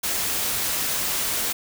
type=noise; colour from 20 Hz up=white; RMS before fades=-25 dBFS; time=0.03-1.53 s; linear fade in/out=10 ms; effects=none